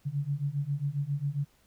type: beating tone pair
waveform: sine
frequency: 138.7 / 146.1 Hz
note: C#3 / D3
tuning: +1 / -9 cents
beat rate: 7.4 Hz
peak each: -32 / -31 dBFS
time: 0.05-1.45 s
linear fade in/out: 20 ms
effects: pink hiss -66 dBFS RMS until 1.66 s